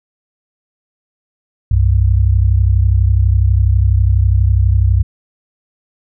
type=tone pair together; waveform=sine; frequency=64.5 / 96.64 Hz; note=C2 / G2; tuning=-24 / -24 cents; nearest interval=perfect fifth; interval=700 cents; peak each=-11 dBFS; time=1.71-5.03 s; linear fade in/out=5 ms; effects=none